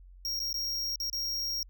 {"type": "tone with dropouts", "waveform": "square", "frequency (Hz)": 5588, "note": "F8", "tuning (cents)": 0, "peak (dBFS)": -31, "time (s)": [0.25, 1.63], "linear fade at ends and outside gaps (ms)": 1, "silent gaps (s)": [[0.393, 0.401], [0.529, 0.542], [0.958, 1.001], [1.099, 1.129]], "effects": ["added 45 Hz sine -49 dBFS peak until 1.69 s"]}